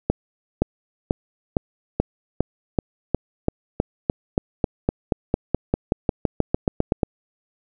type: accelerating click train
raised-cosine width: 2 ms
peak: -4 dBFS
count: 27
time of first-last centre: 0.1-7.032 s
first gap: 520 ms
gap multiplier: 0.94
effects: none